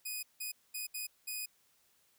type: tone bursts at uneven times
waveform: 5% pulse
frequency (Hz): 2489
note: D#7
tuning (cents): 0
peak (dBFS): -28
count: 5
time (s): 0.05-0.23 / 0.4-0.52 / 0.74-0.87 / 0.94-1.07 / 1.27-1.46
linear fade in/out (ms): 10
effects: white hiss -71 dBFS RMS until 2.18 s